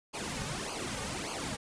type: noise with flanger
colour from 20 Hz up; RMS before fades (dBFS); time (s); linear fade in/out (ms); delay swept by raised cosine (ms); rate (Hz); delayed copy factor
pink; -37; 0.13-1.57; 20; 0.53 to 3.03; 1.7; -0.85
effects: resampled to 22050 Hz